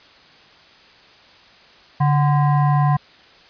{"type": "tone with frequency modulation", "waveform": "sine", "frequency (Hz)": 144.5, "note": "D3", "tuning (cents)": -28, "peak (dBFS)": -13, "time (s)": [2, 2.97], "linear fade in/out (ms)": 10, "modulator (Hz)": 885, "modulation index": 0.69, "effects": ["white hiss -48 dBFS RMS until 3.49 s", "resampled to 11025 Hz"]}